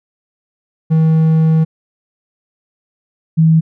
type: tone pair in turn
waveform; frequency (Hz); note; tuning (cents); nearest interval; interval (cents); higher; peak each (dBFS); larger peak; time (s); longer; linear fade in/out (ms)
triangle / sine; 159.7 / 161; D#3 / E3; +45 / -41; unison; 14; second; -6; neither; 0.9-1.65 / 3.37-3.61; first; 20
effects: none